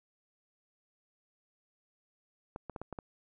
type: clicks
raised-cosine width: 1 ms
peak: -26 dBFS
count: 6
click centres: 2.561 / 2.697 / 2.762 / 2.816 / 2.927 / 2.988 s
effects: none